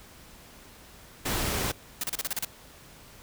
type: noise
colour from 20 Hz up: pink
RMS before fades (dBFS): -29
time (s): 1.25-1.72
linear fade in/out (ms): 10
type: noise bursts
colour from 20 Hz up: white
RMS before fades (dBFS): -30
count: 8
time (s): 2.01-2.449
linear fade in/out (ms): 2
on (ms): 26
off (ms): 33
effects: pink hiss -51 dBFS RMS until 3.22 s